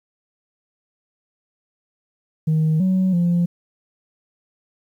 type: tone with pitch steps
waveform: sine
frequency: 157.1 / 187.1 / 173.6 Hz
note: D#3 / F#3 / F3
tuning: +17 / +20 / -10 cents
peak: -13 dBFS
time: 2.47-3.46 s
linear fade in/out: 10 ms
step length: 330 ms
effects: tanh soft clip ceiling -13 dBFS + 9-bit